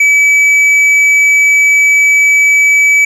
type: tone with tanh clipping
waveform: triangle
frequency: 2292 Hz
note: D7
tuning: 43 cents flat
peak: -6 dBFS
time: 0-3.05 s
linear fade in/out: 5 ms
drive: 10 dB
effects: none